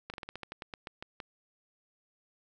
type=slowing click train; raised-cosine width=0.3 ms; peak=-24 dBFS; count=13; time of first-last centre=0.1-1.202 s; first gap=38 ms; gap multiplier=1.15; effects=none